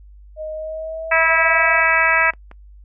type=tone with pitch glide; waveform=sine; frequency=622.3 to 678.6 Hz; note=D#5 to F5; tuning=0 to -50 cents; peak=-25 dBFS; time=0.36-1.84 s; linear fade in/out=50 ms; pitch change=+150 cents; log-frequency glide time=0.53-1.66 s
type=harmonic tone; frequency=325.4 Hz; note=E4; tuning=22 cents flat; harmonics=2 / 3 / 4 / 5 / 6 / 7 / 8; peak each=-24 / -23 / -21 / -19 / -19 / -20 / -23 dBFS; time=1.11-2.31 s; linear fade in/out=10 ms
type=clicks; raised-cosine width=0.5 ms; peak=-24 dBFS; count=3; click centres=2.214 / 2.336 / 2.514 s
effects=noise-tail reverb RT60 0.1 s tail -23 dB re dry + added 50 Hz sine -40 dBFS peak until 2.84 s